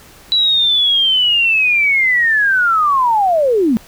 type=linear sweep; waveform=sine; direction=down; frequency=3951 to 205.9 Hz; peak=-10 dBFS; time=0.32-3.77 s; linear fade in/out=0 ms; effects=pink hiss -42 dBFS RMS until 3.87 s